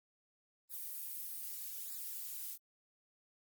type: noise with flanger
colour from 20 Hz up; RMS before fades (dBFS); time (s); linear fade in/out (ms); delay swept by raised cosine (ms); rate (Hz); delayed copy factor
violet; -44; 0.69-2.58; 50; 0.32 to 5.12; 0.81; -0.9
effects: Opus 32 kbps